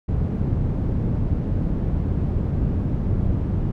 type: low-pass noise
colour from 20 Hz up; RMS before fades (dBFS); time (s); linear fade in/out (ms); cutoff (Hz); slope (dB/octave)
white; -22; 0.08-3.72; 10; 140; 12
effects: none